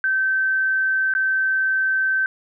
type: tone with dropouts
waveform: sine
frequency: 1546 Hz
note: G6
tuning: 24 cents flat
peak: -17 dBFS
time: 0.04-2.26 s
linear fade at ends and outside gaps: 1 ms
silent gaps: 1.138-1.15 s
effects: none

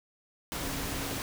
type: tone in noise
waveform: sine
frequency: 275.7 Hz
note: C#4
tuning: 9 cents flat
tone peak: -41 dBFS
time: 0.62-1.18 s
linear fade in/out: 0 ms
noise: pink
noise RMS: -35 dBFS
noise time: 0.52-1.22 s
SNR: -9 dB
effects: none

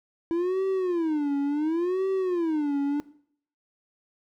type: tone with vibrato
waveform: triangle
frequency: 328.7 Hz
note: E4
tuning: 5 cents flat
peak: -21 dBFS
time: 0.31-3 s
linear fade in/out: 0 ms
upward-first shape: sine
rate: 0.7 Hz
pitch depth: 270 cents each way
effects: noise-tail reverb RT60 0.6 s tail -19 dB re dry

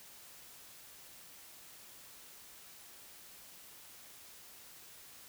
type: silence
effects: white hiss -55 dBFS RMS until 5.28 s

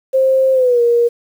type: tone with pitch glide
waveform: sine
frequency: 528 to 473.1 Hz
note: C5 to A#4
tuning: +16 to +26 cents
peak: -9 dBFS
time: 0.13-1.09 s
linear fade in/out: 20 ms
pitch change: -190 cents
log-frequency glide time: 0.53-0.81 s
effects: 7-bit

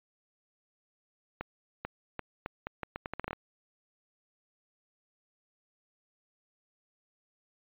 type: accelerating click train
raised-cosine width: 0.5 ms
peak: -20 dBFS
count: 14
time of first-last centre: 1.41-3.331 s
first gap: 440 ms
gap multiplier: 0.78
effects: resampled to 8000 Hz

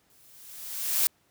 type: noise with exponential growth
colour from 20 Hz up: blue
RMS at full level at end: -22 dBFS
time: 0.1-1.07 s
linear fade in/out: 0 ms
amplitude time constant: 210 ms
effects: pink hiss -67 dBFS RMS until 1.3 s + high-pass 80 Hz 12 dB/octave

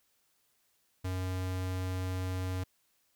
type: tone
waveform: square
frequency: 92.5 Hz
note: F#2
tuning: in tune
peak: -33 dBFS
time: 1.04-2.64 s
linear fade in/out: 10 ms
effects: white hiss -73 dBFS RMS until 3.15 s

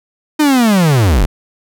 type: linear sweep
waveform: 45% pulse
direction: down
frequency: 310.6 to 33.7 Hz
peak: -8 dBFS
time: 0.39-1.26 s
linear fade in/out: 10 ms
effects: none

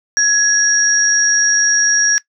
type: tone pair together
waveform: sine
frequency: 1680 / 5651 Hz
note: G#6 / F8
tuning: +19 / +20 cents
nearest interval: octave + major sixth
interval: 2101 cents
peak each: -13 dBFS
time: 0.17-2.18 s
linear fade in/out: 0 ms
effects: noise-tail reverb RT60 0.1 s tail -20 dB re dry

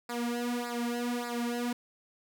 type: tone with flanger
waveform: sawtooth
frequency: 240 Hz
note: B3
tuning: 49 cents flat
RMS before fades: -33 dBFS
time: 0.09-1.73 s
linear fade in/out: 5 ms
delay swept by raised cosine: 0.32 to 3.32 ms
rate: 1.7 Hz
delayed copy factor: -1
effects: none

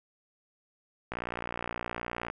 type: click train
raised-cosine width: 0.5 ms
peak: -19 dBFS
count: 71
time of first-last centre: 1.12-2.3 s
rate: 59.3 Hz
effects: none

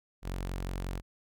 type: tone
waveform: sawtooth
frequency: 45.6 Hz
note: F#1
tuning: 24 cents flat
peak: -30 dBFS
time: 0.22-1.02 s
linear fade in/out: 50 ms
effects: none

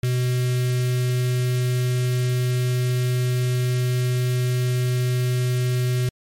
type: tone with notch filter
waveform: square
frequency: 125.1 Hz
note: B2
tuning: 23 cents sharp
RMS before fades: -21 dBFS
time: 0.03-6.09 s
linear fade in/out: 2 ms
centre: 890 Hz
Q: 0.63
effects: MP3 64 kbps

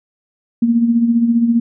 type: tone with tremolo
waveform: sine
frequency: 233.5 Hz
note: A#3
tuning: 3 cents sharp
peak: -8 dBFS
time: 0.62-1.6 s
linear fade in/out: 5 ms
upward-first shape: sine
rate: 15 Hz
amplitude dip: 55%
effects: none

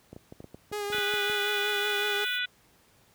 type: clicks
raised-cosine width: 2 ms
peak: -29 dBFS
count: 12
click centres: 0.13 / 0.164 / 0.324 / 0.404 / 0.443 / 0.545 / 0.716 / 0.901 / 0.947 / 0.983 / 1.138 / 1.298 s
type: tone with vibrato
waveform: sawtooth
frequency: 411.8 Hz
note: G#4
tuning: 15 cents flat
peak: -27 dBFS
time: 0.72-2.25 s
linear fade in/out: 10 ms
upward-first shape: triangle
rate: 5.4 Hz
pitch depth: 32 cents each way
type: noise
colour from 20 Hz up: violet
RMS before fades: -44 dBFS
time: 0.9-2.4 s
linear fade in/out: 50 ms
type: harmonic tone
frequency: 492.5 Hz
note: B4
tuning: 5 cents flat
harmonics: 3 / 4 / 5 / 6 / 7 / 8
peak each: -31 / -38 / -35 / -38 / -33 / -43 dBFS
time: 0.92-2.46 s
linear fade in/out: 10 ms
effects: pink hiss -62 dBFS RMS until 3.14 s + high-pass 60 Hz 12 dB/octave

